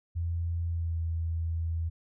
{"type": "tone with pitch glide", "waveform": "sine", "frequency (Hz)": [84.6, 82.48], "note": ["E2", "E2"], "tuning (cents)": [45, 2], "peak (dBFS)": -28, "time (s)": [0.15, 1.9], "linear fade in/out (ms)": 20, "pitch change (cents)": -43, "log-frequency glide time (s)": [0.67, 0.99], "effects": []}